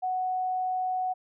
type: tone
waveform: sine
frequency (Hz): 741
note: F#5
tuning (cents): +2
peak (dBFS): -26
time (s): 0.02-1.14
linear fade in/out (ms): 20
effects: none